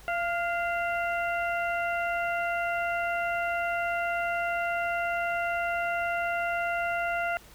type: harmonic tone with a mistuned harmonic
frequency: 687 Hz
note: F5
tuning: 29 cents flat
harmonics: 1 / 2 / 3 / 4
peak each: -29 / -31 / -36 / -38 dBFS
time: 0.08-7.37 s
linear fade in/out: 0 ms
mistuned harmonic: 2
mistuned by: +43 cents
effects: added 50 Hz sine -53 dBFS peak until 7.54 s + pink hiss -53 dBFS RMS until 7.54 s